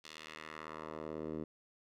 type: tone with band-pass filter sweep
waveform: 10% pulse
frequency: 78.1 Hz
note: D#2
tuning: 7 cents sharp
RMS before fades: -45 dBFS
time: 0.04-1.44 s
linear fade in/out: 5 ms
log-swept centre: 4100 to 300 Hz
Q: 1.2
effects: none